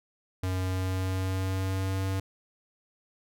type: tone with pitch glide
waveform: square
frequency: 92.8 to 95.8 Hz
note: F#2 to G2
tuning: +6 to -39 cents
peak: -28 dBFS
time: 0.43-2.2 s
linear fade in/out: 5 ms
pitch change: +55 cents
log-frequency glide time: 0.56-2.05 s
effects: none

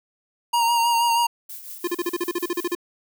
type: tone with vibrato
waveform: square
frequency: 936 Hz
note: A#5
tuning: 7 cents sharp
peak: -18 dBFS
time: 0.53-1.27 s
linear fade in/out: 10 ms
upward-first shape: sine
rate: 6.3 Hz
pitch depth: 28 cents each way
type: noise with tremolo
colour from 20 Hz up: violet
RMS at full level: -35 dBFS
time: 1.49-2.75 s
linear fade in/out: 5 ms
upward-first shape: triangle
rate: 5.6 Hz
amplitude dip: 60%
type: tone bursts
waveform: square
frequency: 349.2 Hz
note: F4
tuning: in tune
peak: -22 dBFS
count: 13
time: 1.84-2.751 s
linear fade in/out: 5 ms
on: 35 ms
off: 38 ms
effects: none

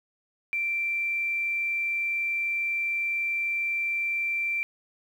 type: tone with quantisation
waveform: sine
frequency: 2351 Hz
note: D7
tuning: 1 cent sharp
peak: -25 dBFS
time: 0.53-4.63 s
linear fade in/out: 0 ms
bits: 9
effects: none

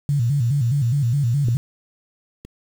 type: tone with vibrato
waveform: sine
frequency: 130 Hz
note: C3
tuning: 11 cents flat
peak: -16 dBFS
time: 0.09-1.57 s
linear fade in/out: 0 ms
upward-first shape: square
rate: 4.8 Hz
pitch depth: 170 cents each way
type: clicks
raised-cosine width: 3 ms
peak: -15 / -25 dBFS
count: 2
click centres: 1.485 / 2.45 s
effects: 7-bit

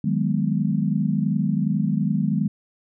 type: chord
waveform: sine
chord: G# minor seventh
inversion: second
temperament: equal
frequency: 155.56 / 185 / 207.7 / 246.9 Hz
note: D#3 / F#3 / G#3 / B3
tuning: 0 / 0 / 0 / 0 cents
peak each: -24 / -25 / -23 / -28 dBFS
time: 0.04-2.48 s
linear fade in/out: 5 ms
effects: none

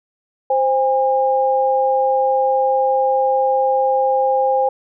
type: tone pair together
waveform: sine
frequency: 523.3 / 811.9 Hz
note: C5 / G#5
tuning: 0 / -39 cents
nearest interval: minor sixth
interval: 761 cents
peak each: -16 dBFS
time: 0.5-4.69 s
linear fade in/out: 5 ms
effects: none

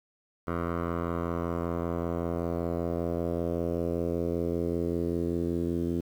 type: tone with low-pass filter sweep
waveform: 10% pulse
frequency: 85.2 Hz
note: F2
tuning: 42 cents flat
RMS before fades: -30 dBFS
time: 0.47-6.01 s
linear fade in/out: 10 ms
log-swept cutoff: 1300 to 320 Hz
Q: 2
effects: 9-bit

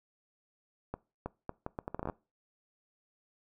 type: accelerating click train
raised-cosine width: 1 ms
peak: -22 dBFS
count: 13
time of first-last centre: 0.94-2.098 s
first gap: 320 ms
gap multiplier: 0.73
effects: noise-tail reverb RT60 0.3 s tail -22 dB re dry

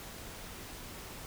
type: silence
effects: pink hiss -46 dBFS RMS until 1.26 s

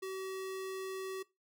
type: tone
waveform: square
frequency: 380.5 Hz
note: F#4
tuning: 48 cents sharp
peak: -39 dBFS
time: 0.02-1.23 s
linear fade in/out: 10 ms
effects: noise-tail reverb RT60 0.2 s tail -19 dB re dry

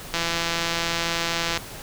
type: click train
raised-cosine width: 0.2 ms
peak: -7 dBFS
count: 242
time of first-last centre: 0.14-1.575 s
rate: 168 Hz
effects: pink hiss -38 dBFS RMS until 1.82 s

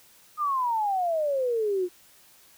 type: exponential sweep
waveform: sine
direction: down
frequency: 1241 to 348.9 Hz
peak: -23 dBFS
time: 0.37-1.89 s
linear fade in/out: 50 ms
effects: white hiss -56 dBFS RMS until 2.57 s

